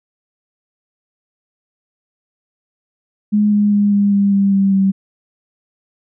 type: tone with pitch steps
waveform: sine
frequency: 209 / 206.7 / 204.5 / 202.2 / 200 / 197.84 / 195.68 / 193.55 Hz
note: G#3 / G#3 / G#3 / G#3 / G3 / G3 / G3 / G3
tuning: +11 / -8 / -26 / -46 / +35 / +16 / -3 / -22 cents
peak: -10 dBFS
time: 3.32-4.92 s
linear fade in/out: 20 ms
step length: 200 ms
effects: none